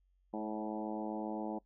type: harmonic tone with a mistuned harmonic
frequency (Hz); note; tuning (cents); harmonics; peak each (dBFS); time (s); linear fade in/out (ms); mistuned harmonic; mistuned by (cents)
107.6; A2; -38; 2 / 3 / 4 / 5 / 6 / 7 / 8 / 9; -41 / -41 / -47 / -45 / -47 / -46 / -47 / -54; 0.33-1.59; 10; 5; +17
effects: noise-tail reverb RT60 0.1 s tail -21 dB re dry + added 46 Hz sine -69 dBFS peak until 1.65 s